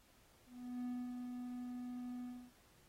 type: tone with ADSR envelope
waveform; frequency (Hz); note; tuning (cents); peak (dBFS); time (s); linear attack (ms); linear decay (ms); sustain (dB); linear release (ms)
triangle; 246.9; B3; 0; -37; 0.46-2.52; 400; 260; -4; 280
effects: pink hiss -69 dBFS RMS until 2.88 s + AAC 48 kbps